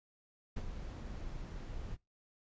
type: noise with ADSR envelope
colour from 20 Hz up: brown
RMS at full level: -37 dBFS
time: 0.56-1.97 s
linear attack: 10 ms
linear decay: 50 ms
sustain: -6 dB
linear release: 33 ms
effects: noise-tail reverb RT60 0.2 s tail -22 dB re dry + resampled to 16000 Hz